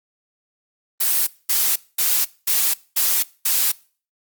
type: noise bursts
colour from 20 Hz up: blue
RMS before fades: -18 dBFS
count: 6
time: 1-3.72 s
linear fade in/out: 10 ms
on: 270 ms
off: 220 ms
effects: noise-tail reverb RT60 0.4 s tail -22 dB re dry + Opus 32 kbps